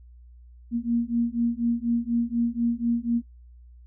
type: beating tone pair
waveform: sine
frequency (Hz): 233.1 / 237.2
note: A#3 / A#3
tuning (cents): 0 / +30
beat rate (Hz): 4.1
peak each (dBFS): -25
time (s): 0.71-3.22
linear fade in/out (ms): 50
effects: noise-tail reverb RT60 0.1 s tail -22 dB re dry + added 60 Hz sine -46 dBFS peak until 3.86 s